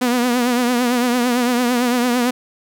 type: tone with vibrato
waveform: sawtooth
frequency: 244.8 Hz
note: B3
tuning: 15 cents flat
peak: -11 dBFS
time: 0.01-2.31 s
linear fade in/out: 10 ms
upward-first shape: triangle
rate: 8.9 Hz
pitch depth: 74 cents each way
effects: none